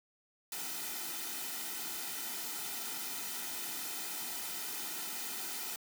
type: noise with comb filter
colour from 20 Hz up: white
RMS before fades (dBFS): -40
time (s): 0.52-5.76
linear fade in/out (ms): 2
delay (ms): 1.8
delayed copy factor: -0.65
effects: high-pass 200 Hz 12 dB/octave